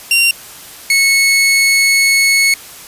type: tone pair in turn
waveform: sawtooth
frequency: 2761 / 2198 Hz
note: F7 / C#7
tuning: -20 / -15 cents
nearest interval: major third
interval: 395 cents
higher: first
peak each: -5 dBFS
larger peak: neither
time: 0.11-0.31 / 0.9-2.54 s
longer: second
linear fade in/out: 2 ms
effects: white hiss -34 dBFS RMS until 2.87 s + resampled to 32000 Hz